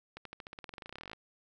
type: accelerating click train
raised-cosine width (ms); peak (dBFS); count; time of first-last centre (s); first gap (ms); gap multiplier
0.3; -28; 24; 0.17-1.132; 83; 0.93
effects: none